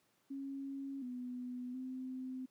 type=tone with pitch steps; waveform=sine; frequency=274 / 248.5 / 258 Hz; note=C#4 / B3 / C4; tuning=-20 / +11 / -24 cents; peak=-40 dBFS; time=0.3-2.46 s; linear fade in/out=10 ms; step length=720 ms; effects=pink hiss -75 dBFS RMS until 2.5 s + high-pass 150 Hz 12 dB/octave